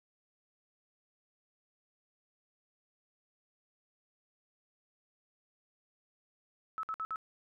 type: tone bursts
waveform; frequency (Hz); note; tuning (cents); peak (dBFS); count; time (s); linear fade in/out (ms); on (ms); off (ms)
sine; 1300; E6; -24; -34; 4; 6.78-7.159; 0; 52; 57
effects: none